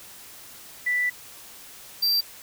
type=tone pair in turn; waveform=sine / square; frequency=1975.5 / 4699 Hz; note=B6 / D8; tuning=0 / 0 cents; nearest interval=octave + minor third; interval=1500 cents; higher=second; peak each=-21 / -20 dBFS; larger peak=second; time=0.86-1.1 / 2.02-2.21 s; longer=first; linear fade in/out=10 ms; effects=white hiss -45 dBFS RMS until 2.42 s